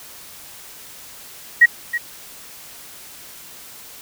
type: tone with echo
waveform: sine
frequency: 1899 Hz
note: A#6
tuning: 32 cents sharp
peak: -5 dBFS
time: 1.61-1.66 s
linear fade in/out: 10 ms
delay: 320 ms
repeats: 1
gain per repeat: -13 dB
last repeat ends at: 1.98 s
effects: white hiss -40 dBFS RMS until 4.01 s